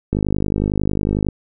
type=click train; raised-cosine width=3 ms; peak=-6 dBFS; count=60; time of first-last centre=0.13-1.287 s; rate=51 Hz; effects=none